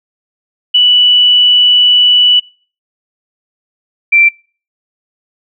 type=tone pair in turn; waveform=sine; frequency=2960 / 2349 Hz; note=F#7 / D7; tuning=0 / 0 cents; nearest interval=major third; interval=400 cents; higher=first; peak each=-4 dBFS; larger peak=neither; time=0.74-2.4 / 4.12-4.29 s; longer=first; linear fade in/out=10 ms; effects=noise-tail reverb RT60 0.4 s tail -24 dB re dry